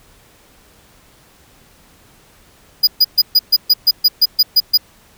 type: tone bursts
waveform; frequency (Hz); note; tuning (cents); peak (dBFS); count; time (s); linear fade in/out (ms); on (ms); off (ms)
square; 4923; D#8; -19; -7; 12; 2.83-4.776; 10; 43; 130
effects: pink hiss -49 dBFS RMS until 5.17 s